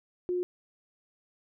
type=tone; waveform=sine; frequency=358.7 Hz; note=F4; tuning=46 cents sharp; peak=-27 dBFS; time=0.29-0.43 s; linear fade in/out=0 ms; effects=none